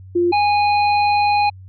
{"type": "tone pair in turn", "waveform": ["sine", "square"], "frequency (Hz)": [349.2, 825], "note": ["F4", "G#5"], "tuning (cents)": [0, -12], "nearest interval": "octave + minor third", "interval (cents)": 1488, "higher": "second", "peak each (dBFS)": [-13, -14], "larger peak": "first", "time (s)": [[0.15, 0.32], [0.32, 1.5]], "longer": "second", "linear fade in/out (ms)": 10, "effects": ["added 94 Hz sine -36 dBFS peak until 1.68 s", "resampled to 11025 Hz"]}